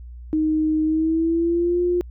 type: tone with pitch glide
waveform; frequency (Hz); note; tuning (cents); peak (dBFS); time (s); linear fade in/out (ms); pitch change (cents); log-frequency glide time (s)
sine; 311.1 to 353.3; D#4 to F4; 0 to +20; -17; 0.33-2.01; 0; +220; 0.84-1.81
effects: added 60 Hz sine -35 dBFS peak until 2.1 s